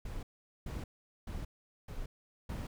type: noise bursts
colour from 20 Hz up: brown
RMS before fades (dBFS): -40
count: 5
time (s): 0.05-2.67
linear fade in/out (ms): 5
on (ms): 180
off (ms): 430
effects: none